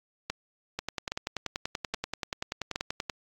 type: two click trains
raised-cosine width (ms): 0.2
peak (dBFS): -14 / -13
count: 25 / 4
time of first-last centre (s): 0.79-3.098 / 0.3-2.759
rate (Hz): 10.4 / 1.22
effects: AAC 48 kbps